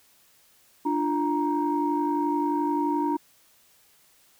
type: tone cluster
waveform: sine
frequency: 294.5 / 346 / 937 Hz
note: D4 / F4 / A#5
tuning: +5 / -16 / +9 cents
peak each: -25 / -29 / -26 dBFS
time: 0.85-3.17 s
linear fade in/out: 10 ms
effects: tanh soft clip ceiling -14 dBFS + white hiss -60 dBFS RMS until 4.39 s